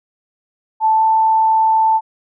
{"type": "tone with pitch glide", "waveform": "sine", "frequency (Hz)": [878, 884.1], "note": ["A5", "A5"], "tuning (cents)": [-4, 8], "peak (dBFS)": -10, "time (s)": [0.8, 2.01], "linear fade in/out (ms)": 50, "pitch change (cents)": 12, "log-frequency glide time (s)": [0.95, 1.02], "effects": []}